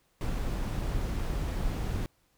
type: noise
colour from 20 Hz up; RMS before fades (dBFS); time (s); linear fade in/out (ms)
brown; -31; 0.21-2.06; 0
effects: pink hiss -70 dBFS RMS until 2.37 s